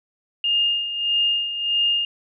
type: tone with tremolo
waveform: sine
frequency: 2827 Hz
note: F7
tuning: 20 cents sharp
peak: -16 dBFS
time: 0.44-2.05 s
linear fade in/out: 2 ms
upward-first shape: sine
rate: 1.6 Hz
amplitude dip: 65%
effects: none